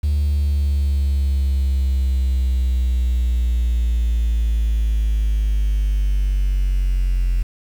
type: linear sweep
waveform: triangle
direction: down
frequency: 73.7 to 43.65 Hz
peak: -12 dBFS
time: 0.03-7.43 s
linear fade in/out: 10 ms
effects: tanh soft clip ceiling -11 dBFS + 7-bit